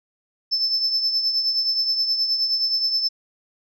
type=tone with tremolo; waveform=sine; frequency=5274 Hz; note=E8; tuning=in tune; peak=-15 dBFS; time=0.51-3.09 s; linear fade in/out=20 ms; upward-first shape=triangle; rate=9.5 Hz; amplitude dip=65%; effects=tanh soft clip ceiling -14 dBFS